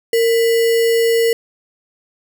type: tone with sample-and-hold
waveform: sine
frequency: 459.8 Hz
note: A#4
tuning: 24 cents flat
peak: -11 dBFS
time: 0.13-1.33 s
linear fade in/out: 2 ms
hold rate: 2450 Hz
effects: none